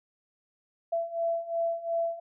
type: beating tone pair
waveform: sine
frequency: 669 / 671.8 Hz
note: E5 / E5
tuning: +25 / +33 cents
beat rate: 2.8 Hz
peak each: -32 / -29 dBFS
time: 0.92-2.2 s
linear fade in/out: 10 ms
effects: none